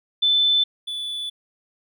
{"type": "tone pair in turn", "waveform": ["sine", "triangle"], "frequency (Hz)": [3520, 3466], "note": ["A7", "A7"], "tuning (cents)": [0, -27], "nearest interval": "unison", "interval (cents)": 27, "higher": "first", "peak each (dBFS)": [-15, -25], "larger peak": "first", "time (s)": [[0.22, 0.64], [0.87, 1.3]], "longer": "second", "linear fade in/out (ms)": 10, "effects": []}